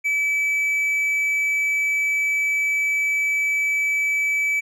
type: tone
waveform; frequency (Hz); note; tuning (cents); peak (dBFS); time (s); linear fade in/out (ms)
triangle; 2300; D7; -37; -17; 0.04-4.61; 20
effects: none